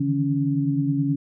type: tone cluster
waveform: sine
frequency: 142.4 / 152.4 / 161.3 / 279 Hz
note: C#3 / D#3 / E3 / C#4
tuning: +47 / -36 / -37 / +11 cents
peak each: -24 / -30 / -30 / -22 dBFS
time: 0-1.16 s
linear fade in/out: 10 ms
effects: none